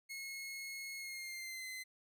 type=tone with pitch glide; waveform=sawtooth; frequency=2172 to 2050 Hz; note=C#7 to C7; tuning=-36 to -36 cents; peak=-40 dBFS; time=0.09-1.84 s; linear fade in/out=20 ms; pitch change=-100 cents; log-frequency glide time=0.97-1.67 s; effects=none